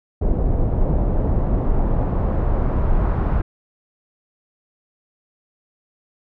brown noise with low-pass filter sweep, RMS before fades -18 dBFS, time 0.21-3.42 s, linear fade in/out 10 ms, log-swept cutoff 590 to 1200 Hz, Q 1.2, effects none

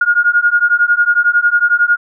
sine beating tone pair, 1423 / 1434 Hz, F6 / F6, +32 / +45 cents, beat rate 11 Hz, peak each -12 dBFS, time 0.01-1.97 s, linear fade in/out 5 ms, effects none

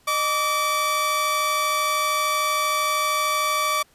sawtooth tone pair together, 614 / 1155 Hz, D#5 / D6, -23 / -29 cents, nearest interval major seventh, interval 1094 cents, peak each -25 / -17 dBFS, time 0.07-3.83 s, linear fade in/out 10 ms, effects pink hiss -58 dBFS RMS until 3.94 s + resampled to 32000 Hz

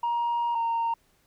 sine tone pair in turn, 944 / 923 Hz, A#5 / A#5, +22 / -17 cents, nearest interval unison, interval 39 cents, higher first, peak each -22 dBFS, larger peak neither, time 0.03-0.55 / 0.55-0.94 s, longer first, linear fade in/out 5 ms, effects tanh soft clip ceiling -22 dBFS + pink hiss -66 dBFS RMS until 1.26 s

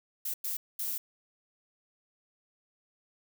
violet noise bursts at uneven times, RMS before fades -34 dBFS, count 3, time 0.25-0.34 / 0.44-0.57 / 0.79-0.98 s, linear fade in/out 5 ms, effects none

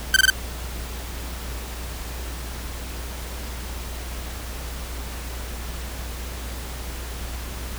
sawtooth tone bursts, 1546 Hz, G6, 24 cents flat, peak -8 dBFS, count 4, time 0.14-0.301 s, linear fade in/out 2 ms, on 23 ms, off 23 ms, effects added 60 Hz sine -31 dBFS peak until 7.78 s + pink hiss -36 dBFS RMS until 7.78 s

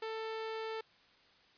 sawtooth tone, 443.5 Hz, A4, 14 cents sharp, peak -34 dBFS, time 0.02-0.81 s, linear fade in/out 5 ms, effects white hiss -65 dBFS RMS until 1.57 s + resampled to 11025 Hz

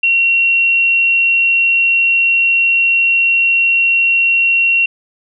sine tone, 2737 Hz, F7, 36 cents flat, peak -9 dBFS, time 0.03-4.86 s, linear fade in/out 5 ms, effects none

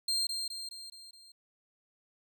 35% pulse tone with echo, 4186 Hz, C8, in tune, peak -27 dBFS, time 0.08-0.27 s, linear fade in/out 5 ms, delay 210 ms, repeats 5, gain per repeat -5 dB, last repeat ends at 1.32 s, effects none

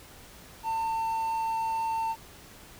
triangle tone with quantisation, 899 Hz, A5, 37 cents sharp, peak -25 dBFS, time 0.63-2.16 s, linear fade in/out 50 ms, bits 9, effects pink hiss -50 dBFS RMS until 2.79 s

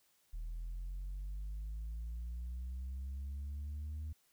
sine linear sweep, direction up, 38.89 to 77.78 Hz, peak -37 dBFS, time 0.33-4.13 s, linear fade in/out 10 ms, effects tanh soft clip ceiling -38 dBFS + white hiss -73 dBFS RMS until 4.32 s

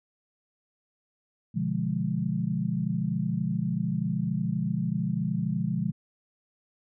sine chord, B diminished seventh, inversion none, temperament equal, 123.47 / 146.83 / 174.61 / 207.7 Hz, B2 / D3 / F3 / Ab3, 0 / 0 / 0 / 0 cents, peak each -33 / -32 / -29 / -31 dBFS, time 1.54-5.92 s, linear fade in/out 20 ms, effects none

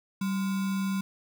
sine tone with sample-and-hold, 193.2 Hz, G3, 25 cents flat, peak -26 dBFS, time 0.21-1.01 s, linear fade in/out 5 ms, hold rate 1225 Hz, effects none

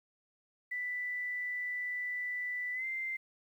sine tone with pitch glide, 1981 to 2086 Hz, B6 to C7, +5 to -6 cents, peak -34 dBFS, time 0.71-3.17 s, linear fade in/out 10 ms, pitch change +89 cents, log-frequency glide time 2.73-2.85 s, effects 11-bit

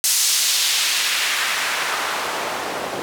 white noise with band-pass filter sweep, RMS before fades -21 dBFS, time 0.04-3.02 s, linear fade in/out 0 ms, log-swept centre 6800 to 460 Hz, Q 0.98, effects none

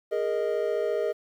triangle chord, Ab suspended second, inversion none, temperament equal with one note detuned, 411.7 / 466.2 / 622.3 Hz, Ab4 / Bb4 / Eb5, -15 / 0 / 0 cents, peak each -27 dBFS, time 0.11-1.13 s, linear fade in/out 20 ms, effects 10-bit

